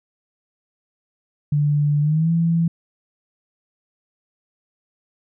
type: tone with pitch glide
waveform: sine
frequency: 146.83 to 166.73 Hz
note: D3 to E3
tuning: 0 to +20 cents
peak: -15 dBFS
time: 1.52-2.68 s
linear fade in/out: 5 ms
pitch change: +220 cents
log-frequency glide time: 2.01-2.31 s
effects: none